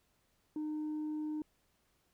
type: tone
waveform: sine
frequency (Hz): 305.5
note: D#4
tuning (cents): -32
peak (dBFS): -33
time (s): 0.56-1.42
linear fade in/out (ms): 2
effects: tanh soft clip ceiling -34 dBFS + pink hiss -75 dBFS RMS until 2.13 s